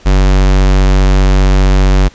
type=tone; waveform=square; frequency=47.57 Hz; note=F#1; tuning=49 cents sharp; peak=-6 dBFS; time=0.05-2.09 s; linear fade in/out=20 ms; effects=pink hiss -41 dBFS RMS until 2.14 s + resampled to 16000 Hz